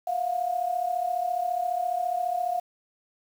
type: tone pair together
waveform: sine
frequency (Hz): 683.4 / 718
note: F5 / F5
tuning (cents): -38 / +48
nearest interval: minor second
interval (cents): 86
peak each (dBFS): -30 / -26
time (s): 0.07-2.6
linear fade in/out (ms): 5
effects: 8-bit